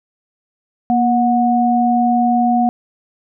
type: tone pair together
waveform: sine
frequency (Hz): 237.4 / 731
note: A#3 / F#5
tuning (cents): +32 / -21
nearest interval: octave + perfect fifth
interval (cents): 1947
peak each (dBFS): -14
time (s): 0.9-2.69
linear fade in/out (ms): 0
effects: none